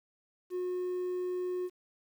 triangle tone, 362.2 Hz, F#4, 37 cents flat, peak -29 dBFS, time 0.5-1.7 s, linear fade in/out 50 ms, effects tanh soft clip ceiling -25 dBFS + 10-bit

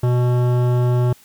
sine tone with hard clipping, 123.2 Hz, B2, 4 cents flat, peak -16 dBFS, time 0.03-1.13 s, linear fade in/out 5 ms, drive 15 dB, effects white hiss -50 dBFS RMS until 1.24 s

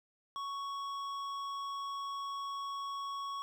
sine tone with hard clipping, 1112 Hz, C#6, 5 cents sharp, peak -39 dBFS, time 0.36-3.42 s, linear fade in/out 0 ms, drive 10 dB, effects none

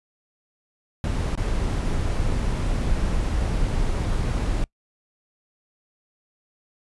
brown noise with dropouts, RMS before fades -23 dBFS, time 1.04-4.64 s, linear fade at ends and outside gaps 1 ms, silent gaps 1.353-1.375 s, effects noise-tail reverb RT60 0.1 s tail -24 dB re dry + resampled to 24000 Hz

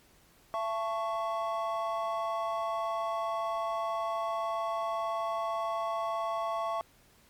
triangle chord, A major, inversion second, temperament equal with one note detuned, 673.1 / 880 / 1108.7 Hz, E5 / A5 / C#6, +36 / 0 / 0 cents, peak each -31 / -36 / -32 dBFS, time 0.54-6.81 s, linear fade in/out 0 ms, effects pink hiss -62 dBFS RMS until 7.29 s + MP3 96 kbps

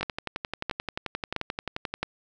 two click trains, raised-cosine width 0.3 ms, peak -11 / -14 dBFS, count 4 / 23, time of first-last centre 0.03-2.03 / 0.01-1.94 s, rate 1.5 / 11.4 Hz, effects none

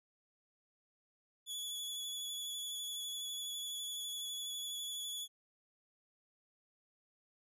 sawtooth tone with vibrato, 3411 Hz, G#7, 46 cents sharp, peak -37 dBFS, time 1.46-5.28 s, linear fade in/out 50 ms, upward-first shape square, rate 12 Hz, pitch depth 19 cents each way, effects resampled to 32000 Hz

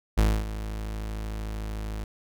40% pulse tone with ADSR envelope, 53.2 Hz, G#1, 42 cents sharp, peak -16 dBFS, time 0.17-2.04 s, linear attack 14 ms, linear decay 260 ms, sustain -14 dB, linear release 3 ms, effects none

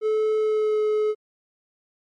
triangle tone with pitch glide, 433.1 to 426.9 Hz, A4 to G#4, -27 to +48 cents, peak -17 dBFS, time 0.01-1.15 s, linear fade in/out 50 ms, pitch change -25 cents, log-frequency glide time 0.36-0.81 s, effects MP3 48 kbps

